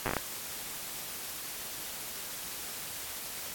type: slowing click train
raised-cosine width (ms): 0.5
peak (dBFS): -14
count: 7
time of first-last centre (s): 0.06-0.167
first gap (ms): 8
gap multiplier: 1.32
effects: white hiss -40 dBFS RMS until 3.54 s + AAC 64 kbps